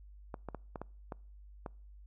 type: clicks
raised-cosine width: 1 ms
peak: -26 dBFS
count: 7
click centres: 0.342 / 0.487 / 0.547 / 0.758 / 0.816 / 1.122 / 1.662 s
effects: noise-tail reverb RT60 0.5 s tail -26 dB re dry + added 50 Hz sine -51 dBFS peak until 2.06 s